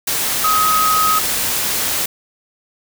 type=tone in noise; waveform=sine; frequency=1264 Hz; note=D#6; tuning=27 cents sharp; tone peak=-13 dBFS; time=0.44-1.19 s; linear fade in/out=5 ms; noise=white; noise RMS=-19 dBFS; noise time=0.07-2.06 s; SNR=+3 dB; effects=none